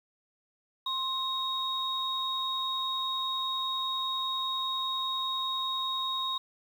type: tone pair together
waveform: sine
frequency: 1055 / 3760 Hz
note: C6 / A#7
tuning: +14 / +14 cents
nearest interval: octave + minor seventh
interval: 2200 cents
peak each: -33 / -31 dBFS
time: 0.86-6.38 s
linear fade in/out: 5 ms
effects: 9-bit